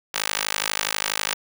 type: tone with high-pass filter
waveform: 15% pulse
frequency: 52.2 Hz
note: G#1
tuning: 10 cents sharp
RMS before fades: -26 dBFS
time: 0.14-1.34 s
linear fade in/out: 5 ms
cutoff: 1500 Hz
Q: 0.54
effects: none